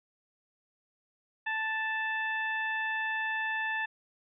harmonic tone, 880 Hz, A5, in tune, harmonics 1 / 2 / 3 / 4, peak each -36 / -31 / -39 / -48 dBFS, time 1.46-3.86 s, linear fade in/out 10 ms, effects none

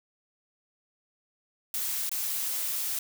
blue noise with dropouts, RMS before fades -31 dBFS, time 1.74-2.99 s, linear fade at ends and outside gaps 2 ms, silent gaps 2.094-2.115 s, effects none

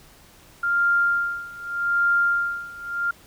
sine tone with tremolo, 1396.9 Hz, F6, in tune, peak -16 dBFS, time 0.63-3.11 s, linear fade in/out 5 ms, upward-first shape sine, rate 0.83 Hz, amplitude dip 90%, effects pink hiss -51 dBFS RMS until 3.26 s

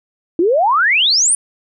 sine exponential sweep, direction up, 319.3 to 9956 Hz, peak -10 dBFS, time 0.39-1.35 s, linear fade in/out 2 ms, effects none

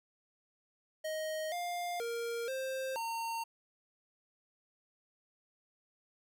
square tone with pitch steps, 626 / 703 / 466.8 / 527 / 915 Hz, D#5 / F5 / A#4 / C5 / A#5, +10 / +11 / +2 / +12 / -32 cents, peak -36 dBFS, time 1.04-3.44 s, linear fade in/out 10 ms, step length 480 ms, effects none

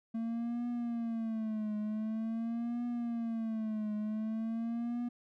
triangle tone with vibrato, 225.5 Hz, A3, 43 cents sharp, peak -31 dBFS, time 0.14-5.09 s, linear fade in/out 10 ms, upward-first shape triangle, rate 0.46 Hz, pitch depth 120 cents each way, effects none

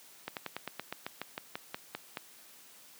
slowing click train, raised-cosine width 0.3 ms, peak -20 dBFS, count 14, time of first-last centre 0.28-2.172 s, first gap 88 ms, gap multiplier 1.08, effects white hiss -56 dBFS RMS until 2.99 s + high-pass 150 Hz 12 dB/octave

